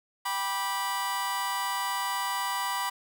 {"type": "chord", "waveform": "sawtooth", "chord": "G major", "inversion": "none", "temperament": "just", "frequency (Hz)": [784, 980, 1176], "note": ["G5", "B5", "D6"], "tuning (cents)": [0, -14, 2], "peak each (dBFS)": [-32, -26, -31], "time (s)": [0.25, 2.9], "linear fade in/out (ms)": 10, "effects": []}